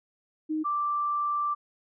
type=tone pair in turn; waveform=sine; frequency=311.1 / 1174.6 Hz; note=D#4 / D6; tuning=0 / 0 cents; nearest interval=octave + major seventh; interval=2300 cents; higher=second; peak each=-26 / -25 dBFS; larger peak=second; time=0.49-0.64 / 0.64-1.55 s; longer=second; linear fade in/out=20 ms; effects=none